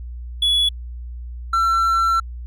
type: tone pair in turn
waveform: triangle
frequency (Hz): 3396 / 1347.7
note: G#7 / E6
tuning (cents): +38 / +38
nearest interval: octave + major third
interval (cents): 1600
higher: first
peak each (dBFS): -13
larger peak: neither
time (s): 0.42-0.69 / 1.53-2.2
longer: second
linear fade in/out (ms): 5
effects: added 60 Hz sine -29 dBFS peak until 2.46 s